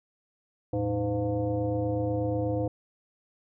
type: tone with frequency modulation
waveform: sine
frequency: 311.1 Hz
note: D#4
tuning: in tune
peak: -25 dBFS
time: 0.73-2.68 s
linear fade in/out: 5 ms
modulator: 198 Hz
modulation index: 1.5
effects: none